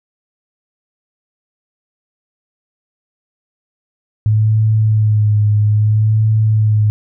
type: tone with vibrato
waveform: sine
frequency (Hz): 107.1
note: A2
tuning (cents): -46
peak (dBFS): -9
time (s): 4.26-6.9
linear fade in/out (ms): 0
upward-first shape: sine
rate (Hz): 0.61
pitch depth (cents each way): 35
effects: none